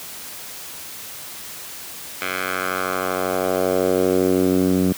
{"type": "tone with band-pass filter sweep", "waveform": "10% pulse", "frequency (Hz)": 92.7, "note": "F#2", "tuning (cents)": 4, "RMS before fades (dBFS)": -20, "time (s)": [2.21, 4.93], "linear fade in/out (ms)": 10, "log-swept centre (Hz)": [2100, 210], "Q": 1.6, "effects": ["white hiss -35 dBFS RMS until 4.97 s", "high-pass 60 Hz 12 dB/octave"]}